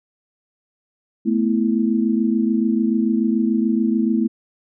sine chord, A suspended second, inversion none, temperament equal, 220 / 246.9 / 329.6 Hz, A3 / B3 / E4, 0 / 0 / 0 cents, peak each -18 / -21 / -22 dBFS, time 1.25-4.28 s, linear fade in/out 20 ms, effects none

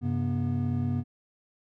triangle tone cluster, 97.3 / 133.9 / 242.3 Hz, G2 / C3 / B3, -12 / +40 / -33 cents, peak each -28 dBFS, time 0.01-1.04 s, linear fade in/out 50 ms, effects none

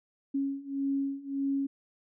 sine beating tone pair, 274.7 / 276.4 Hz, C#4 / C#4, -16 / -5 cents, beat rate 1.7 Hz, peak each -33 / -31 dBFS, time 0.34-1.67 s, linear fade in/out 10 ms, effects none

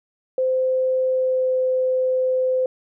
sine tone with pitch glide, 517 to 514 Hz, C5 to C5, -21 to -31 cents, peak -17 dBFS, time 0.38-2.66 s, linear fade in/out 2 ms, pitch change -10 cents, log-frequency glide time 1.08-1.53 s, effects none

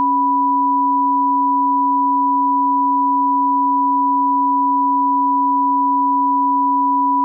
sine tone pair together, 276.7 / 986 Hz, C#4 / B5, -3 / -3 cents, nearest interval octave + minor seventh, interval 2200 cents, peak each -21 / -13 dBFS, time 0-7.24 s, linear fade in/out 0 ms, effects none

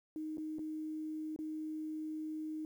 sine tone with dropouts, 311.1 Hz, D#4, in tune, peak -38 dBFS, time 0.16-2.65 s, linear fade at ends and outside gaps 1 ms, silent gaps 0.372-0.381 / 0.585-0.592 / 1.362-1.389 s, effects 11-bit

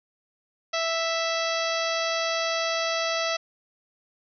harmonic tone, 659.3 Hz, E5, in tune, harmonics 1 / 2 / 3 / 4 / 5 / 6 / 7 / 8 / 9, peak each -28 / -31 / -33 / -34 / -35 / -36 / -36 / -37 / -38 dBFS, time 0.73-3.37 s, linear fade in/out 10 ms, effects none

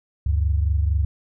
sine tone pair together, 72.37 / 96.6 Hz, D2 / G2, -25 / -25 cents, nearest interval perfect fourth, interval 500 cents, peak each -18 / -24 dBFS, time 0.26-1.05 s, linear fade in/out 5 ms, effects none

